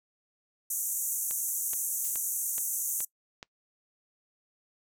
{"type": "band-pass noise", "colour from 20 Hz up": "white", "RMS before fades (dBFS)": -32, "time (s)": [0.7, 3.05], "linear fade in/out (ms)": 5, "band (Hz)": [6100, 15000], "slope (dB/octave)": 96}
{"type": "click train", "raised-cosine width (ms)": 0.2, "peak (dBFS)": -24, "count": 6, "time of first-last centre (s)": [1.31, 3.429], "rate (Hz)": 2.36}
{"type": "noise with exponential decay", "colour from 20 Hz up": "violet", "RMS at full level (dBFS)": -36, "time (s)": [2.04, 2.33], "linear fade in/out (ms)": 2, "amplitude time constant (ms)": 61}
{"effects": ["noise-tail reverb RT60 0.1 s tail -23 dB re dry"]}